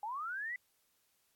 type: linear sweep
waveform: sine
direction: up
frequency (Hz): 805 to 2022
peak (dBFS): -37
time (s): 0.03-0.56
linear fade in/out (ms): 2
effects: white hiss -75 dBFS RMS until 1.35 s + AAC 64 kbps